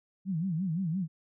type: tone with vibrato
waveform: sine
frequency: 174.61 Hz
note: F3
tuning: in tune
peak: -28 dBFS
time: 0.25-1.08 s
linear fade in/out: 50 ms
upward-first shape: sine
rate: 5.8 Hz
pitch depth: 200 cents each way
effects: none